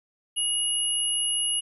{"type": "tone pair together", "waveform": "sine", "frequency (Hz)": [2889, 10924], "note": ["F#7", "F9"], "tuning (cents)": [-42, -39], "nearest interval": "octave + major seventh", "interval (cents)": 2303, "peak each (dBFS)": [-26, -26], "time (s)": [0.36, 1.61], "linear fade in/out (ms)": 20, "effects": []}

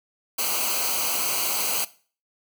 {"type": "noise with comb filter", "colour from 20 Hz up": "white", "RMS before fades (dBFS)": -25, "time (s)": [0.38, 1.85], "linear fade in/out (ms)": 10, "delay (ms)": 0.56, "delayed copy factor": -0.8, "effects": ["noise-tail reverb RT60 0.4 s tail -18 dB re dry"]}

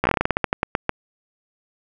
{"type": "slowing click train", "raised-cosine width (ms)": 0.5, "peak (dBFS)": -3, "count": 16, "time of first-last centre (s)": [0.04, 0.894], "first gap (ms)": 14, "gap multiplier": 1.18, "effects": []}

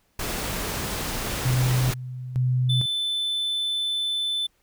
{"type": "noise", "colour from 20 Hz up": "pink", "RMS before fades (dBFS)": -29, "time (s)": [0.19, 1.94], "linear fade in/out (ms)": 5}
{"type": "tone with tremolo", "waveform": "sine", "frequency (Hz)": 126.6, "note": "B2", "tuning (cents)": 43, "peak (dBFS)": -19, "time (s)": [1.45, 2.86], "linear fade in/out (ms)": 5, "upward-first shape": "square", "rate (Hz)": 1.1, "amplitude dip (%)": 75}
{"type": "tone", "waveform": "triangle", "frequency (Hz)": 3520, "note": "A7", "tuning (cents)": 0, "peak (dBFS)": -22, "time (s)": [2.69, 4.47], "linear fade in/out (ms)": 10}
{"effects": ["pink hiss -67 dBFS RMS until 4.62 s"]}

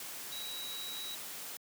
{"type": "tone in noise", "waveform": "sine", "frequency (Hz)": 3875, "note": "B7", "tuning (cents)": -34, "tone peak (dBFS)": -41, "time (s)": [0.32, 1.15], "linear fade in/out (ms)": 2, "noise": "white", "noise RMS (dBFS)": -44, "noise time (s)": [0, 1.57], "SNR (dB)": 0, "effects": ["high-pass 150 Hz 12 dB/octave"]}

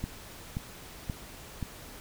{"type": "click train", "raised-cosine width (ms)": 5, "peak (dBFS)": -20, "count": 4, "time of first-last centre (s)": [0.04, 1.627], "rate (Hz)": 1.89, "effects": ["pink hiss -47 dBFS RMS until 2 s"]}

